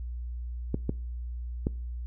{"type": "clicks", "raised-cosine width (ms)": 3, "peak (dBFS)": -14, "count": 3, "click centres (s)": [0.744, 0.894, 1.669], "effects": ["noise-tail reverb RT60 0.4 s tail -23 dB re dry", "added 60 Hz sine -33 dBFS peak until 2.06 s"]}